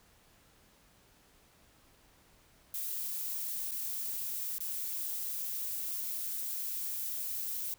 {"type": "noise with dropouts", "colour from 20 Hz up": "violet", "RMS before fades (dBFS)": -37, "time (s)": [2.74, 7.74], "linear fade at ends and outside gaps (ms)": 2, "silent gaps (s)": [[3.711, 3.716], [4.584, 4.604]], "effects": ["pink hiss -64 dBFS RMS until 7.78 s"]}